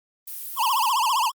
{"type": "noise", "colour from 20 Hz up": "violet", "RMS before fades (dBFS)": -34, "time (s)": [0.27, 0.91], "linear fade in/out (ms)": 10}
{"type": "tone with vibrato", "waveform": "square", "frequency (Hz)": 980, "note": "B5", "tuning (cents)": -14, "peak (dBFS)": -20, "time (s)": [0.56, 1.32], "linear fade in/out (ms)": 50, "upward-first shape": "triangle", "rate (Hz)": 15, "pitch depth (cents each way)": 250}
{"effects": ["Opus 32 kbps"]}